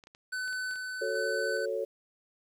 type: clicks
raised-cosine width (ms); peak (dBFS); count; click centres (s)
0.2; -34; 7; 0.038 / 0.071 / 0.149 / 0.479 / 0.529 / 0.711 / 0.758
type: tone with tremolo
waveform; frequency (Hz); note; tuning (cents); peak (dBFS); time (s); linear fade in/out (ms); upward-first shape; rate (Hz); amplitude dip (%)
square; 1509; F#6; +34; -33; 0.32-1.66; 10; square; 1.2; 30
type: chord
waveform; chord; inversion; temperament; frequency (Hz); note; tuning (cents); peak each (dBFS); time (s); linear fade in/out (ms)
sine; F# minor; none; just; 370 / 444 / 555; F#4 / A4 / C#5; 0 / +16 / +2; -37 / -33 / -33; 1.01-1.85; 10
effects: low-pass 10000 Hz 12 dB/octave + 10-bit